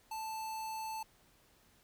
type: tone with notch filter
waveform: square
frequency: 880 Hz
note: A5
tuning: in tune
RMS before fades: -41 dBFS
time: 0.11-1.03 s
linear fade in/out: 5 ms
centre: 1900 Hz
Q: 1.2
effects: pink hiss -67 dBFS RMS until 1.83 s